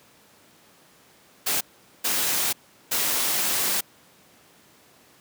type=noise bursts at uneven times; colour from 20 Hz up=white; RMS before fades=-24 dBFS; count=3; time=1.46-1.61 / 2.04-2.53 / 2.91-3.81 s; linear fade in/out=10 ms; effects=pink hiss -55 dBFS RMS until 5.2 s + high-pass 150 Hz 12 dB/octave